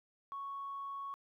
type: tone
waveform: sine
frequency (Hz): 1108.7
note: C#6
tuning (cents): 0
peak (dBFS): -39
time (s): 0.32-1.14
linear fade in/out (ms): 0
effects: tanh soft clip ceiling -35 dBFS + 13-bit

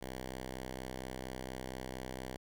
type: tone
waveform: 5% pulse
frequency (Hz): 64.3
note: C2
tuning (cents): -30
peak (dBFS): -30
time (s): 0.01-2.37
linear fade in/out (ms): 10
effects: none

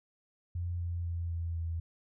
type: tone with pitch steps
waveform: sine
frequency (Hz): 87.31 / 86.21 / 85.12 / 84.04 / 82.98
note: F2 / F2 / F2 / E2 / E2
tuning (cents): 0 / -22 / -44 / +34 / +12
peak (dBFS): -32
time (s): 0.55-1.8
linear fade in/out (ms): 5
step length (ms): 250
effects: none

